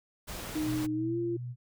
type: noise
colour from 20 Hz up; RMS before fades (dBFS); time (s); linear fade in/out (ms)
pink; -40; 0.27-0.87; 20
type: tone with pitch glide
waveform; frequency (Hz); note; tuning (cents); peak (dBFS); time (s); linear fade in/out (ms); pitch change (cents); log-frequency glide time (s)
sine; 308.1 to 343.8; D#4 to F4; -17 to -27; -29; 0.55-1.37; 10; +190; 0.93-1.18
type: tone with tremolo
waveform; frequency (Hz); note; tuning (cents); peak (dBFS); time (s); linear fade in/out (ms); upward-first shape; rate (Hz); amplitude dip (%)
sine; 122.6; B2; -12; -35; 0.62-1.56; 50; sine; 2.7; 30
effects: none